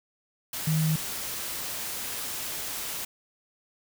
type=tone in noise; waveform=sine; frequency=157.3 Hz; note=D#3; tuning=19 cents sharp; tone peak=-22 dBFS; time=0.67-0.96 s; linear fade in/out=5 ms; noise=white; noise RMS=-34 dBFS; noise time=0.53-3.05 s; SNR=+9 dB; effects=none